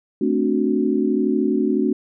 sine chord, D dominant seventh, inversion second, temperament equal, 220 / 261.6 / 293.7 / 370 Hz, A3 / C4 / D4 / F#4, 0 / 0 / 0 / 0 cents, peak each -22 dBFS, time 0.21-1.93 s, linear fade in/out 5 ms, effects none

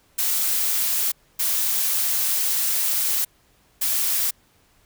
blue noise bursts at uneven times, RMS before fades -22 dBFS, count 3, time 0.18-1.12 / 1.39-3.25 / 3.81-4.31 s, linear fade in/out 10 ms, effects pink hiss -60 dBFS RMS until 4.85 s

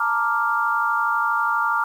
sine chord, Bb major seventh, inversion third, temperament equal, 880 / 932.3 / 1174.7 / 1396.9 Hz, A5 / Bb5 / D6 / F6, 0 / 0 / 0 / 0 cents, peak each -28 / -25 / -23 / -22 dBFS, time 0-1.84 s, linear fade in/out 5 ms, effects 8-bit

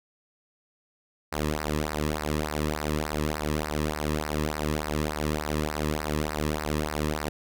sawtooth tone with flanger, 75.9 Hz, D#2, 42 cents flat, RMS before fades -29 dBFS, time 1.32-7.29 s, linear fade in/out 5 ms, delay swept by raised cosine 0.29 to 1.39 ms, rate 3.4 Hz, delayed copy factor -0.85, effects none

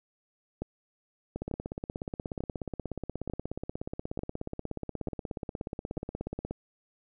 two click trains, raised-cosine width 2 ms, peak -20 / -21 dBFS, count 7 / 87, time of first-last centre 0.62-5.977 / 1.36-6.51 s, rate 1.12 / 16.7 Hz, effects none

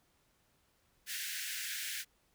pink high-pass noise, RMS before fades -40 dBFS, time 1.06-2.05 s, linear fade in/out 50 ms, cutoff 1500 Hz, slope 96 dB/octave, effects pink hiss -73 dBFS RMS until 2.34 s

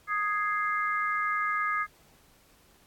sine chord, Ab major, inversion second, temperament equal, 1244.5 / 1661.2 / 2093 Hz, Eb6 / Ab6 / C7, 0 / 0 / 0 cents, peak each -28 / -32 / -33 dBFS, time 0.07-1.87 s, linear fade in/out 50 ms, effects pink hiss -61 dBFS RMS until 2.86 s + AAC 64 kbps

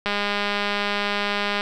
click train, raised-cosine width 0.3 ms, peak -8 dBFS, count 317, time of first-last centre 0.06-1.609 s, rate 204 Hz, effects none

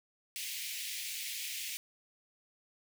pink high-pass noise, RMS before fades -40 dBFS, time 0.36-1.77 s, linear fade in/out 0 ms, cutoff 2100 Hz, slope 48 dB/octave, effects none

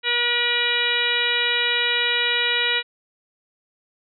harmonic tone with a mistuned harmonic, 480 Hz, B4, 49 cents flat, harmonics 1 / 2 / 3 / 4 / 5 / 6 / 7 / 8, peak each -31 / -34 / -28 / -25 / -25 / -25 / -31 / -25 dBFS, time 0.03-2.83 s, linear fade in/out 50 ms, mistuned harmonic 6, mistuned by +26 cents, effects none

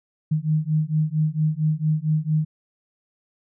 sine beating tone pair, 152.8 / 157.2 Hz, D#3 / D#3, -31 / +18 cents, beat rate 4.4 Hz, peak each -22 dBFS, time 0.31-2.45 s, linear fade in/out 10 ms, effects none

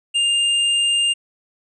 square tone, 2806 Hz, F7, 8 cents sharp, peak -16 dBFS, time 0.14-1.14 s, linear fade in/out 20 ms, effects resampled to 22050 Hz

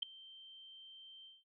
sine tone with ADSR envelope, 3129 Hz, G7, 4 cents flat, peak -29 dBFS, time 0.02-1.44 s, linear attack 9 ms, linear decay 3 ms, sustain -24 dB, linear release 190 ms, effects none

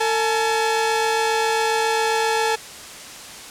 sawtooth tone pair together, 450.7 / 854 Hz, A4 / G#5, +42 / +48 cents, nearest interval major seventh, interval 1106 cents, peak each -17 dBFS, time 0-2.56 s, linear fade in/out 10 ms, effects white hiss -37 dBFS RMS until 3.5 s + low-pass 9000 Hz 12 dB/octave

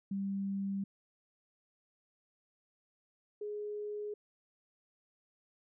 sine tone pair in turn, 196.6 / 417.4 Hz, G3 / G#4, +5 / +9 cents, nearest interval octave + minor second, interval 1304 cents, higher second, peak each -33 / -37 dBFS, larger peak first, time 0.11-0.84 / 3.41-4.14 s, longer neither, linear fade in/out 5 ms, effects none

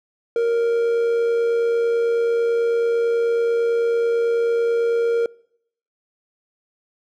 triangle tone with amplitude modulation, 466.2 Hz, A#4, in tune, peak -13 dBFS, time 0.36-5.26 s, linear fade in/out 2 ms, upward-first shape sine, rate 89.1 Hz, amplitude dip 30%, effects noise-tail reverb RT60 0.7 s tail -24 dB re dry

